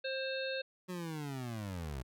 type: harmonic tone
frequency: 530 Hz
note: C5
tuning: 22 cents sharp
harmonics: 1 / 3 / 5 / 7 / 8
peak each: -37 / -42 / -44 / -45 / -46 dBFS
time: 0.04-0.62 s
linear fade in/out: 10 ms
type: linear sweep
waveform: 25% pulse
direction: down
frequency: 185 to 60.2 Hz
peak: -35 dBFS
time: 0.88-2.03 s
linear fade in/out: 20 ms
effects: none